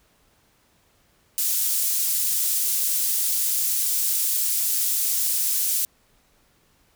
pink high-pass noise, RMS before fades -23 dBFS, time 1.38-5.85 s, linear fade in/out 0 ms, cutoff 8800 Hz, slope 12 dB/octave, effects pink hiss -62 dBFS RMS until 6.95 s

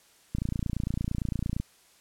click train, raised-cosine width 5 ms, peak -17 dBFS, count 37, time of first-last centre 0.35-1.6 s, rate 28.8 Hz, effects white hiss -60 dBFS RMS until 2 s + low-pass 11000 Hz 12 dB/octave

